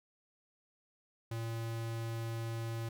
square tone, 114.4 Hz, A#2, 32 cents flat, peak -37 dBFS, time 1.31-2.89 s, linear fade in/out 5 ms, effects none

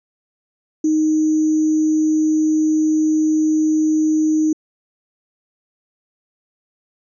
sine tone with sample-and-hold, 311.1 Hz, D#4, in tune, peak -13 dBFS, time 0.84-4.53 s, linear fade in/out 5 ms, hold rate 6300 Hz, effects resampled to 24000 Hz

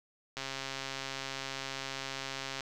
click train, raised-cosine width 0.2 ms, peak -20 dBFS, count 303, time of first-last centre 0.37-2.607 s, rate 135 Hz, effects none

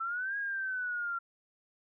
sine exponential two-way sweep, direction up then down, 1318 to 1649 to 1370 Hz, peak -32 dBFS, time 0-1.19 s, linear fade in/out 10 ms, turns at 0.37 s, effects none

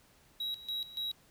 triangle tone with tremolo, 3860 Hz, B7, 40 cents flat, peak -32 dBFS, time 0.4-1.12 s, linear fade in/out 5 ms, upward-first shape square, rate 3.5 Hz, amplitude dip 80%, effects pink hiss -64 dBFS RMS until 1.3 s

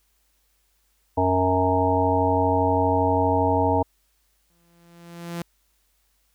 harmonic tone, 92.5 Hz, F#2, in tune, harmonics 1 / 3 / 5 / 7 / 9 / 10, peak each -25 / -25 / -25 / -25 / -25 / -25 dBFS, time 1.17-3.83 s, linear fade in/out 10 ms
sawtooth tone with exponential growth, 170.8 Hz, F3, 38 cents flat, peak -23 dBFS, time 4.5-5.42 s, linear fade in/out 0 ms, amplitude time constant 200 ms
effects added 50 Hz sine -68 dBFS peak until 6.34 s + white hiss -68 dBFS RMS until 6.34 s

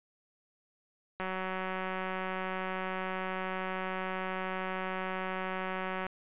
click train, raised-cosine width 0.5 ms, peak -21 dBFS, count 911, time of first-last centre 1.2-6.066 s, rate 187 Hz, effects resampled to 8000 Hz

